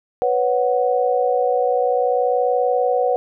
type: chord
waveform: sine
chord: B suspended second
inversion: none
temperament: equal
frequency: 493.9 / 554.4 / 740 Hz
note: B4 / C#5 / F#5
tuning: 0 / 0 / 0 cents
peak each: -18 / -22 / -20 dBFS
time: 0.22-3.16 s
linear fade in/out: 0 ms
effects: none